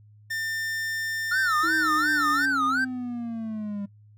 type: tone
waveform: 45% pulse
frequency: 1800 Hz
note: A6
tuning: 39 cents sharp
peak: -28 dBFS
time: 0.3-2.46 s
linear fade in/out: 10 ms
type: tone with vibrato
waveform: triangle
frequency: 1381 Hz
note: F6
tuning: 20 cents flat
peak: -20 dBFS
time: 1.31-2.85 s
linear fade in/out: 10 ms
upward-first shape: sine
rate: 2.8 Hz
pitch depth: 220 cents each way
type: linear sweep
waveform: triangle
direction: down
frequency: 326.9 to 199.1 Hz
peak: -27 dBFS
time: 1.63-3.86 s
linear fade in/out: 10 ms
effects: noise-tail reverb RT60 0.1 s tail -18 dB re dry + added 105 Hz sine -50 dBFS peak until 4.17 s